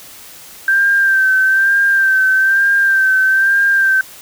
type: tone with vibrato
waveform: sine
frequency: 1568 Hz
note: G6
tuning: in tune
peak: -9 dBFS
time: 0.68-4.01 s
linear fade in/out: 2 ms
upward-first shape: sine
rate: 1.1 Hz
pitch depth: 37 cents each way
effects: white hiss -37 dBFS RMS until 4.21 s